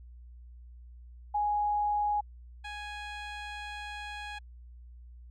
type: tone pair in turn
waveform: sine / 15% pulse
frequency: 830.6 / 830.6 Hz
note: G#5 / G#5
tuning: 0 / 0 cents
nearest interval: unison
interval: 0 cents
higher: neither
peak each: -26 / -32 dBFS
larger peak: first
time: 1.34-2.21 / 2.64-4.39 s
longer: second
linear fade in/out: 10 ms
effects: added 60 Hz sine -47 dBFS peak until 5.3 s + low-pass 5000 Hz 12 dB/octave